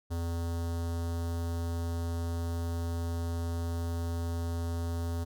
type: tone with notch filter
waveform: square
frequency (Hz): 84.4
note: E2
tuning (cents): +41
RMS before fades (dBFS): -33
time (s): 0.1-5.25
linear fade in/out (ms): 20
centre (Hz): 2300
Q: 0.9
effects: none